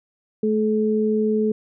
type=tone pair together; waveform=sine; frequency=216.5 / 429.5 Hz; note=A3 / A4; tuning=-28 / -42 cents; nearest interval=octave; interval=1186 cents; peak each=-20 dBFS; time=0.43-1.52 s; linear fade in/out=5 ms; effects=none